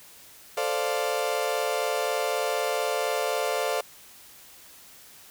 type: chord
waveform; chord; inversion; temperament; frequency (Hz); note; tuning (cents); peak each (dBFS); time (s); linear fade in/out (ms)
35% pulse; D minor seventh; second; equal; 440 / 523.3 / 587.3 / 698.5; A4 / C5 / D5 / F5; 0 / 0 / 0 / 0; -29; 0.57-3.81; 5
effects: white hiss -50 dBFS RMS until 5.3 s